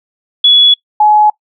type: tone pair in turn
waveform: sine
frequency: 3392 / 845.9 Hz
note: G#7 / G#5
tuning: +36 / +32 cents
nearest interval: 2 octaves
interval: 2404 cents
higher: first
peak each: -3 / -4 dBFS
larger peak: first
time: 0.44-0.74 / 1-1.3 s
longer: neither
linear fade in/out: 5 ms
effects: noise-tail reverb RT60 0.1 s tail -23 dB re dry